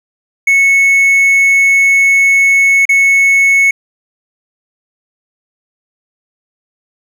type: tone with dropouts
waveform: triangle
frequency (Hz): 2203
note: C#7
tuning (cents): -11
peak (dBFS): -4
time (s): 0.47-3.71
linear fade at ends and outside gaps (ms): 5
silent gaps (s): 2.854-2.891
effects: none